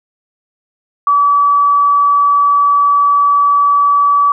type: tone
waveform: sine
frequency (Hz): 1147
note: D6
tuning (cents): -41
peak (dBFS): -7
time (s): 1.07-4.32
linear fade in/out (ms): 2
effects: none